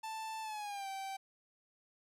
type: tone with pitch glide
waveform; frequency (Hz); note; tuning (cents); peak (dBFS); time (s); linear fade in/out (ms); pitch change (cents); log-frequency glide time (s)
45% pulse; 882 to 776.7; A5 to G5; +4 to -16; -40; 0.03-1.17; 10; -220; 0.42-0.88
effects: low-pass 12000 Hz 12 dB/octave + 13-bit